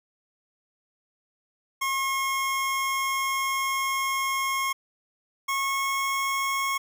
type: tone pair in turn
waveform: 25% pulse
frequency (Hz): 1080 / 1091.9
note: C#6 / C#6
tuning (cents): -45 / -26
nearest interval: unison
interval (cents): 19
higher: second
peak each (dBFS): -21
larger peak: neither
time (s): 1.81-4.73 / 5.48-6.78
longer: first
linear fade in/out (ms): 10
effects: none